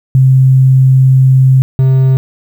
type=tone pair in turn; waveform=sine / triangle; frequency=131.5 / 132.07 Hz; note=C3 / C3; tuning=+9 / +17 cents; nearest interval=unison; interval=8 cents; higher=second; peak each=-3 dBFS; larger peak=neither; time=0.15-1.62 / 1.79-2.17 s; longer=first; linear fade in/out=0 ms; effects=7-bit